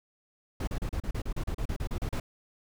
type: noise bursts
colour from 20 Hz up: brown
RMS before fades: -31 dBFS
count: 15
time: 0.6-2.2 s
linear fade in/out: 5 ms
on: 74 ms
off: 35 ms
effects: none